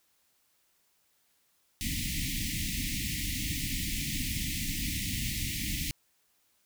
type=band-stop noise; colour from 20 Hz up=pink; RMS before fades=-33 dBFS; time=1.81-5.91 s; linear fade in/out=0 ms; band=310 to 1900 Hz; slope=96 dB/octave; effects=white hiss -71 dBFS RMS until 6.65 s